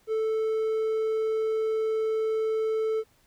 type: tone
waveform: triangle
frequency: 439.8 Hz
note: A4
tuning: 1 cent flat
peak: -22 dBFS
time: 0.07-3.04 s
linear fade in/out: 50 ms
effects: pink hiss -64 dBFS RMS until 3.26 s